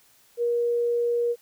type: tone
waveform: sine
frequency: 475.2 Hz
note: A#4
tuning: 33 cents sharp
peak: -21 dBFS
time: 0.37-1.36 s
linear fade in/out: 50 ms
effects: white hiss -59 dBFS RMS until 1.41 s